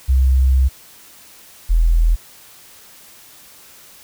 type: tone pair in turn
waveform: sine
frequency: 65.41 / 41.21 Hz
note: C2 / E1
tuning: 0 / 0 cents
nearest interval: minor sixth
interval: 800 cents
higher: first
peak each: -10 dBFS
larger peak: neither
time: 0.08-0.69 / 1.69-2.16 s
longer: first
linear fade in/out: 20 ms
effects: white hiss -44 dBFS RMS until 4.03 s